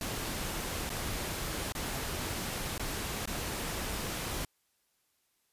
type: noise with dropouts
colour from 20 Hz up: pink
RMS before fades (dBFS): -36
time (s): 0.01-4.45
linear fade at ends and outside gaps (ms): 2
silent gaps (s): 0.894-0.901 / 1.723-1.75 / 2.78-2.795 / 3.257-3.274
effects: white hiss -75 dBFS RMS until 5.52 s + resampled to 32000 Hz